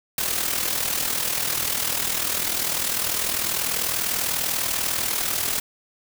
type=noise with amplitude modulation; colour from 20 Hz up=white; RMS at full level=-22 dBFS; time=0.18-5.6 s; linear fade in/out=2 ms; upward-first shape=sine; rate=40.2 Hz; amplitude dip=60%; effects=none